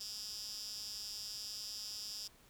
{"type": "tone with high-pass filter", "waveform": "10% pulse", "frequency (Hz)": 210.4, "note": "G#3", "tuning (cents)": 23, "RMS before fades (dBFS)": -45, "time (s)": [0, 2.28], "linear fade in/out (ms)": 10, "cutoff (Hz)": 5000, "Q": 4.8, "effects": ["pink hiss -64 dBFS RMS until 2.49 s"]}